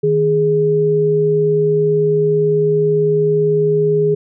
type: tone pair together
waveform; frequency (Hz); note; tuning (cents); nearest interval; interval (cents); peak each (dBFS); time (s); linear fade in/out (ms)
sine; 155.56 / 415.3; D#3 / G#4; 0 / 0; octave + perfect fourth; 1700; -18 / -12; 0.03-4.15; 10
effects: none